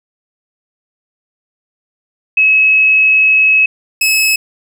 sine / sawtooth tone pair in turn, 2572 / 2583 Hz, E7 / E7, -43 / -36 cents, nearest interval unison, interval 7 cents, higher second, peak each -6 dBFS, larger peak neither, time 2.37-3.66 / 4.01-4.36 s, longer first, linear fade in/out 5 ms, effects none

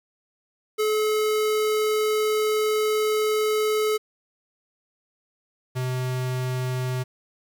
square tone pair in turn, 429.3 / 127.63 Hz, A4 / C3, -43 / -43 cents, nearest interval octave + major sixth, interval 2100 cents, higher first, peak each -21 / -25 dBFS, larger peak first, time 0.78-3.98 / 5.75-7.04 s, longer first, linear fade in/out 20 ms, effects 9-bit

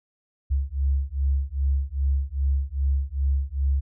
sine beating tone pair, 67.5 / 70 Hz, C#2 / C#2, -45 / +18 cents, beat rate 2.5 Hz, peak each -24 dBFS, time 0.5-3.81 s, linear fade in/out 20 ms, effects none

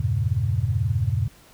sine chord, E diminished seventh, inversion none, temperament equal, 82.41 / 98 / 116.54 / 138.59 Hz, E2 / G2 / Bb2 / Db3, 0 / 0 / 0 / 0 cents, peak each -28 / -24 / -24 / -28 dBFS, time 0-1.28 s, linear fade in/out 5 ms, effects pink hiss -52 dBFS RMS until 1.53 s

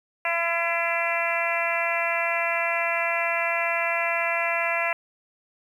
harmonic tone, 337.8 Hz, E4, 42 cents sharp, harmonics 2 / 3 / 4 / 5 / 6 / 7 / 8, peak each -28 / -31 / -33 / -32 / -29 / -29 / -31 dBFS, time 0.25-4.93 s, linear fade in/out 2 ms, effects 9-bit

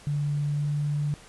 sine tone with pitch glide, 145.8 to 146.81 Hz, D3 to D3, -12 to 0 cents, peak -24 dBFS, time 0.07-1.14 s, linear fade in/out 0 ms, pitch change +12 cents, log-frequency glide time 0.45-0.69 s, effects pink hiss -50 dBFS RMS until 1.28 s + resampled to 24000 Hz

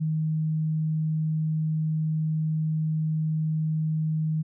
sine tone, 156.8 Hz, D#3, 14 cents sharp, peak -23 dBFS, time 0-4.43 s, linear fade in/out 20 ms, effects none

